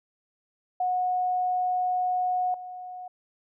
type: tone with level steps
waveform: sine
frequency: 730 Hz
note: F#5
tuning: 24 cents flat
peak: -23 / -36 dBFS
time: 0.8-3.08 s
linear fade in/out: 5 ms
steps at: 2.54 s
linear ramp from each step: 2 ms
effects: none